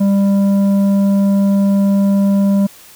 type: tone with tanh clipping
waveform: triangle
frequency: 198.3 Hz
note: G3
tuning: 20 cents sharp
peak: -11 dBFS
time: 0-2.67 s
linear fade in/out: 10 ms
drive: 12 dB
effects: white hiss -41 dBFS RMS until 2.95 s